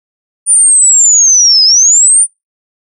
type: linear two-way sweep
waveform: sine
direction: down then up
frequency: 9397 to 4969 to 9397 Hz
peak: -3 dBFS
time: 0.46-2.27 s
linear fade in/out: 50 ms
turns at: 1.64 s
effects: noise-tail reverb RT60 0.2 s tail -25 dB re dry